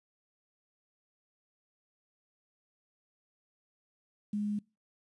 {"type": "tone with quantisation", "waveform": "sine", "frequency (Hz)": 207.7, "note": "G#3", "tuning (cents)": 0, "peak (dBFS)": -30, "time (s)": [4.33, 4.59], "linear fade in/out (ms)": 5, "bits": 10, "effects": ["noise-tail reverb RT60 0.3 s tail -25 dB re dry", "resampled to 24000 Hz"]}